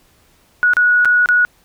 sine tone with dropouts, 1461 Hz, F#6, 22 cents flat, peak -9 dBFS, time 0.63-1.45 s, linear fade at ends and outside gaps 0 ms, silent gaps 0.735-0.768 / 1.048-1.055 / 1.259-1.288 s, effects pink hiss -54 dBFS RMS until 1.64 s

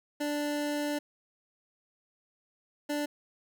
25% pulse tone bursts at uneven times, 293.7 Hz, D4, in tune, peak -26 dBFS, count 2, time 0.2-0.99 / 2.89-3.06 s, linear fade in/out 10 ms, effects none

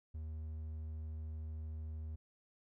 triangle tone, 78.3 Hz, D#2, 11 cents sharp, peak -39 dBFS, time 0.14-2.16 s, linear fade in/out 10 ms, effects none

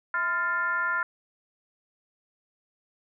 sine tone with frequency modulation, 1396.9 Hz, F6, in tune, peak -24 dBFS, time 0.14-1.03 s, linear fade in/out 2 ms, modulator 373 Hz, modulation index 0.93, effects none

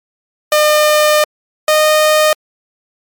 sawtooth tone pair in turn, 605 / 614.9 Hz, D#5 / D#5, -49 / -21 cents, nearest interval unison, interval 28 cents, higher second, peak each -4 dBFS, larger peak neither, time 0.52-1.24 / 1.68-2.33 s, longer first, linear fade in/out 2 ms, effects MP3 96 kbps

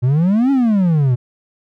triangle exponential two-way sweep, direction up then down, 118.3 to 282.3 to 118.3 Hz, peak -9 dBFS, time 0.02-1.16 s, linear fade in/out 20 ms, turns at 0.51 s, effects none

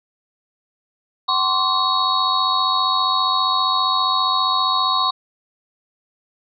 sine tone cluster, 754 / 1050 / 1145 / 3810 / 4362 Hz, F#5 / C6 / D6 / A#7 / C#8, +32 / +6 / -44 / +37 / -29 cents, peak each -27 / -19 / -23 / -22 / -25 dBFS, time 1.28-5.11 s, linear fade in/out 10 ms, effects none

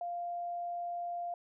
sine tone, 697 Hz, F5, 4 cents flat, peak -35 dBFS, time 0.01-1.34 s, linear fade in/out 2 ms, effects none

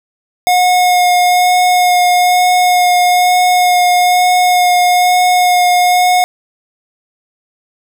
square tone with vibrato, 721 Hz, F#5, 45 cents flat, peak -8 dBFS, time 0.47-6.24 s, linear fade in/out 0 ms, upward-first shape sine, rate 1.1 Hz, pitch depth 11 cents each way, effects none

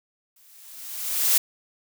blue noise with exponential growth, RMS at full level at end -17 dBFS, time 0.36-1.38 s, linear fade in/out 5 ms, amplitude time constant 220 ms, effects none

